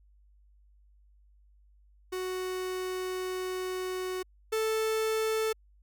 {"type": "tone pair in turn", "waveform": "45% pulse", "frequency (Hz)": [370, 440], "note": ["F#4", "A4"], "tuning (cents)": [0, 0], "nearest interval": "minor third", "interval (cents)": 300, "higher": "second", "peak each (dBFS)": [-32, -27], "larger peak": "second", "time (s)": [[2.12, 4.23], [4.52, 5.53]], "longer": "first", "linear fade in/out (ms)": 10, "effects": ["added 50 Hz sine -58 dBFS peak until 5.82 s"]}